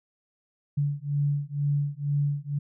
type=beating tone pair; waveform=sine; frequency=142.9 / 145 Hz; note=D3 / D3; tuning=-47 / -22 cents; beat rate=2.1 Hz; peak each=-27 dBFS; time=0.77-2.59 s; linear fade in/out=10 ms; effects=none